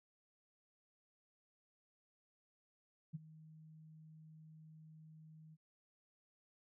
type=tone with ADSR envelope; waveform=sine; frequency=157.2 Hz; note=D#3; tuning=18 cents sharp; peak=-39 dBFS; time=3.13-5.57 s; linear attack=21 ms; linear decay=23 ms; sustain=-17 dB; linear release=37 ms; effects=none

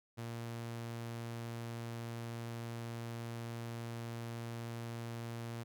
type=tone; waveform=sawtooth; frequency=116.54 Hz; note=A#2; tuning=in tune; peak=-37 dBFS; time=0.17-5.64 s; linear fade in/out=20 ms; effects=none

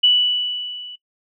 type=tone with level ramp; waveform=sine; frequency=2960 Hz; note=F#7; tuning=in tune; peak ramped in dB=-9 to -33 dBFS; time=0.03-0.96 s; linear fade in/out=10 ms; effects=noise-tail reverb RT60 0.1 s tail -20 dB re dry

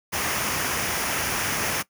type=noise with comb filter; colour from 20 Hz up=pink; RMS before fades=-26 dBFS; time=0.12-1.83 s; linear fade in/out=20 ms; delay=0.25 ms; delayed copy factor=-0.5; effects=noise-tail reverb RT60 0.1 s tail -19 dB re dry + high-pass 80 Hz 12 dB/octave

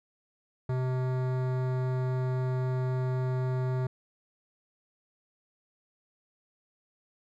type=tone with hard clipping; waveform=sine; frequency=128.3 Hz; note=C3; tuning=34 cents flat; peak=-29 dBFS; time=0.69-3.87 s; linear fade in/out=5 ms; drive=17 dB; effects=none

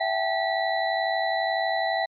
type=tone cluster; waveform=sine; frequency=663 / 765 / 837 / 1946 / 3995 Hz; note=E5 / G5 / G#5 / B6 / B7; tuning=+10 / -42 / +13 / -26 / +19 cents; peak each=-27 / -27 / -33 / -29 / -34 dBFS; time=0-2.06 s; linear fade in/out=10 ms; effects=MP3 64 kbps

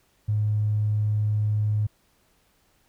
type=tone with tanh clipping; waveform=triangle; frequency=105.8 Hz; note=G#2; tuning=33 cents sharp; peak=-20 dBFS; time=0.28-1.87 s; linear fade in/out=10 ms; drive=2 dB; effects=pink hiss -65 dBFS RMS until 2.88 s

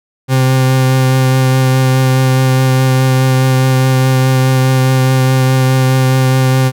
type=tone with vibrato; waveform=40% pulse; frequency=130.6 Hz; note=C3; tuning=3 cents flat; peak=-7 dBFS; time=0.28-6.72 s; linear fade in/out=50 ms; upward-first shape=triangle; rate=4.8 Hz; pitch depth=15 cents each way; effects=none

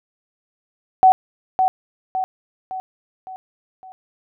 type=tone with echo; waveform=sine; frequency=752 Hz; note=F#5; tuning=28 cents sharp; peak=-7 dBFS; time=1.03-1.12 s; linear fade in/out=0 ms; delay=560 ms; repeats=5; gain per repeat=-6 dB; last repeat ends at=3.92 s; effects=none

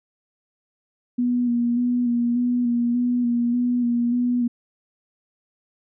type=tone with vibrato; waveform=sine; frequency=241.5 Hz; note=B3; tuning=39 cents flat; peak=-18 dBFS; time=1.18-4.48 s; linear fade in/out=10 ms; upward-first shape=square; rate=1.7 Hz; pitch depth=23 cents each way; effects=none

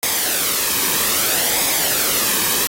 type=noise with flanger; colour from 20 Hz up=white; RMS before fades=-18 dBFS; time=0.03-2.67 s; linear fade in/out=0 ms; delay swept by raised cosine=0.69 to 1.46 ms; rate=0.62 Hz; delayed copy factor=-0.5; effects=AAC 48 kbps

